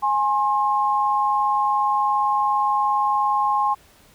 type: tone pair together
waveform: sine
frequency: 830.6 / 1067.9 Hz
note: G#5 / C6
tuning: 0 / +35 cents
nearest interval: major third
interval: 435 cents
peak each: -20 dBFS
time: 0.02-3.75 s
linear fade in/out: 20 ms
effects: pink hiss -53 dBFS RMS until 4.14 s